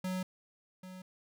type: tone with echo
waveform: square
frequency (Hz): 185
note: F#3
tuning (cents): 0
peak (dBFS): -34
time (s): 0.04-0.23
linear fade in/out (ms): 5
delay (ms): 790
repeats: 1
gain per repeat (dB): -12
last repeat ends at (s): 1.02
effects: none